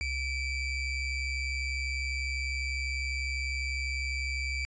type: ring-modulated tone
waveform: square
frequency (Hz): 1186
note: D6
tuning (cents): +17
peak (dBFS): -28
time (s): 0.01-4.65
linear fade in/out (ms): 0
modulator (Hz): 1120
effects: resampled to 16000 Hz